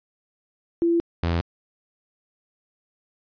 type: tone pair in turn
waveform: sine / sawtooth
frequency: 338.5 / 84.62 Hz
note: E4 / E2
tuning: +46 / +46 cents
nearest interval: 2 octaves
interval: 2400 cents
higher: first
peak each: -17 dBFS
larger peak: neither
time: 0.82-1 / 1.23-1.41 s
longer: neither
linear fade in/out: 0 ms
effects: resampled to 11025 Hz